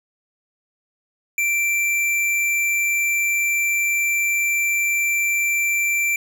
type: tone with hard clipping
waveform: sine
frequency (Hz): 2349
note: D7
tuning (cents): 0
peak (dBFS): -19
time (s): 1.38-6.16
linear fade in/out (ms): 2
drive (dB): 15
effects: none